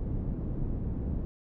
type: low-pass noise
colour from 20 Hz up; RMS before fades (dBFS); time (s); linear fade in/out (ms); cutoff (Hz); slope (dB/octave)
pink; -32; 0-1.25; 0; 250; 12
effects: none